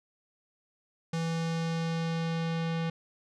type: tone with low-pass filter sweep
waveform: square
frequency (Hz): 164.81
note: E3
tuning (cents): 0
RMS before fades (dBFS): -31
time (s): 1.13-2.9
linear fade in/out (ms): 5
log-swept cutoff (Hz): 6600 to 3500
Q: 1.2
effects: none